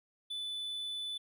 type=tone; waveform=triangle; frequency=3491 Hz; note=A7; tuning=14 cents flat; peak=-35 dBFS; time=0.3-1.18 s; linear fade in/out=10 ms; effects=none